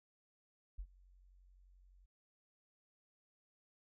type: tone with ADSR envelope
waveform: sine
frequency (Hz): 45.78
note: F#1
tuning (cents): -18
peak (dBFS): -39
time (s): 0.78-2.06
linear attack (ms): 15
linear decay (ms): 64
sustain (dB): -23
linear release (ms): 12
effects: none